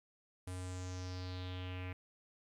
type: tone with low-pass filter sweep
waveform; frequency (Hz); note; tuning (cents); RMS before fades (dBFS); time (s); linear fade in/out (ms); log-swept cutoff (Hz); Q
square; 91.5; F#2; -19; -43; 0.47-1.93; 5; 10000 to 2300; 4.1
effects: 12-bit